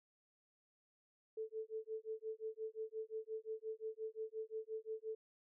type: tone with tremolo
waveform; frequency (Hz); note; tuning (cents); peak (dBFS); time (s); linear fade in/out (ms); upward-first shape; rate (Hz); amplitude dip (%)
sine; 440; A4; 0; -39; 1.37-5.15; 5; sine; 5.7; 100
effects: none